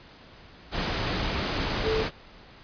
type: tone in noise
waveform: sine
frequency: 440 Hz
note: A4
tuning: in tune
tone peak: -24 dBFS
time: 1.83-2.05 s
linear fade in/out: 50 ms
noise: pink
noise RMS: -28 dBFS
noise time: 0.71-2.11 s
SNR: +1 dB
effects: pink hiss -50 dBFS RMS until 2.63 s + resampled to 11025 Hz